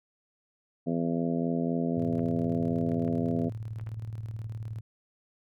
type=harmonic tone; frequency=83.9 Hz; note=E2; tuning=31 cents sharp; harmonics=2 / 3 / 4 / 5 / 6 / 7 / 8; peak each=-31 / -29 / -38 / -36 / -39 / -41 / -38 dBFS; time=0.86-3.5 s; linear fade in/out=20 ms
type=tone with tremolo; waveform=sine; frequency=110 Hz; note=A2; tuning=in tune; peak=-32 dBFS; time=1.97-4.81 s; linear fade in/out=5 ms; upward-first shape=square; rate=19 Hz; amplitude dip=55%
type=clicks; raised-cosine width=0.5 ms; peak=-33 dBFS; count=5; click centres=2.193 / 2.918 / 3.079 / 3.797 / 3.871 s
effects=none